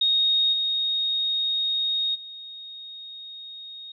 sine tone with level steps, 3729 Hz, A#7, in tune, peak -18 / -22 / -37 dBFS, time 0.01-3.92 s, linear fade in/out 5 ms, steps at 0.52 / 2.14 s, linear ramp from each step 20 ms, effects none

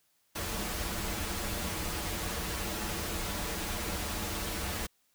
pink noise with comb filter, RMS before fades -35 dBFS, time 0.35-4.87 s, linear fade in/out 10 ms, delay 7.6 ms, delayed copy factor -0.65, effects white hiss -72 dBFS RMS until 5.14 s

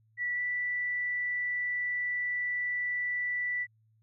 sine tone with pitch glide, 1950 to 1968.1 Hz, B6 to B6, -23 to -7 cents, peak -29 dBFS, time 0.17-3.67 s, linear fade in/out 50 ms, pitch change +16 cents, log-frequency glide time 0.34-0.4 s, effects added 110 Hz sine -64 dBFS peak until 4.02 s

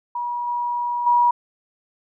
sine tone with level steps, 963 Hz, B5, 44 cents flat, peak -23 / -21 / -13 dBFS, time 0.15-1.31 s, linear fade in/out 5 ms, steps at 0.47 / 1.06 s, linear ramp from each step 10 ms, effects none

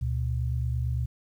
sine tone pair together, 71.9 / 120.8 Hz, D2 / B2, -36 / -38 cents, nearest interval major sixth, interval 898 cents, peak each -28 dBFS, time 0.01-1.06 s, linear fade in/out 10 ms, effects 10-bit

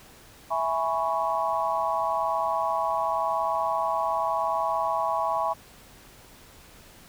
sine chord, C# minor seventh, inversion first, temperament equal, 659.3 / 830.6 / 987.8 / 1108.7 Hz, E5 / G#5 / B5 / C#6, 0 / 0 / 0 / 0 cents, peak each -29 dBFS, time 0.5-5.54 s, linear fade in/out 20 ms, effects pink hiss -51 dBFS RMS until 7.08 s

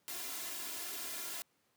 white noise with comb filter, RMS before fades -42 dBFS, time 0.08-1.42 s, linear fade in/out 0 ms, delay 2.9 ms, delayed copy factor +0.7, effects pink hiss -75 dBFS RMS until 1.76 s + high-pass 150 Hz 12 dB/octave

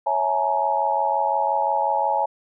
sine chord, A# half-diminished seventh, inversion first, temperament equal with one note detuned, 554.4 / 659.3 / 846.6 / 932.3 Hz, C#5 / E5 / G#5 / A#5, 0 / 0 / +33 / 0 cents, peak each -27 / -27 / -21 / -25 dBFS, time 0.06-2.26 s, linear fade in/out 10 ms, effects none

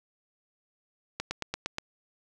slowing click train, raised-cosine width 0.2 ms, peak -14 dBFS, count 6, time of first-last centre 1.2-1.784 s, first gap 110 ms, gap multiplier 1.03, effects none

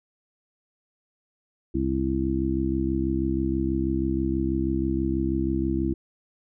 harmonic tone, 66.2 Hz, C2, 21 cents sharp, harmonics 1 / 2 / 3 / 4 / 5, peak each -29 / -32 / -31 / -29 / -26 dBFS, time 1.74-5.94 s, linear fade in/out 10 ms, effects none

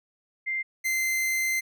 sine / 45% pulse tone pair in turn, 2093 / 2077 Hz, C7 / C7, 0 / -13 cents, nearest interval unison, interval 13 cents, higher first, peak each -26 / -24 dBFS, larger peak second, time 0.46-0.63 / 0.84-1.61 s, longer second, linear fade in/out 20 ms, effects none

